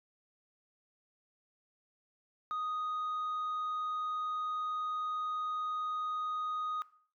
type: tone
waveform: sine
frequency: 1244.5 Hz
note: D#6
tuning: in tune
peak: -31 dBFS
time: 2.51-6.82 s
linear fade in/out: 0 ms
effects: noise-tail reverb RT60 0.5 s tail -20 dB re dry + tanh soft clip ceiling -32 dBFS